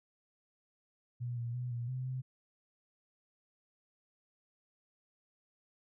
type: tone with pitch steps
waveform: sine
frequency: 121.4 / 118.3 / 124 / 119.2 / 128.4 / 129.2 Hz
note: B2 / A#2 / B2 / A#2 / C3 / C3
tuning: -29 / +26 / +7 / +39 / -32 / -21 cents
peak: -35 dBFS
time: 1.2-2.22 s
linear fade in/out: 20 ms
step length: 170 ms
effects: none